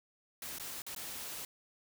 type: noise with dropouts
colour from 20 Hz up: white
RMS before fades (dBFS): -43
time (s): 0.42-1.45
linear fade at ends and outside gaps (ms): 2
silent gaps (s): 0.585-0.597 / 0.82-0.865 / 0.949-0.962
effects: none